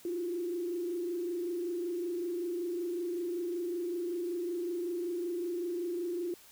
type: tone with frequency modulation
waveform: sine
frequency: 349.2 Hz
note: F4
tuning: in tune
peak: -32 dBFS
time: 0.05-6.34 s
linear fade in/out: 2 ms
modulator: 25.3 Hz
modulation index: 0.64
effects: white hiss -57 dBFS RMS until 6.51 s